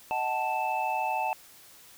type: tone cluster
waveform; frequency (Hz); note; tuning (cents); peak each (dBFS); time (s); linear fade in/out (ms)
sine; 626 / 746 / 879 / 2635; D#5 / F#5 / A5 / E7; +10 / +14 / -2 / -1; -37 / -31 / -29 / -36; 0.11-1.33; 0
effects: white hiss -53 dBFS RMS until 1.97 s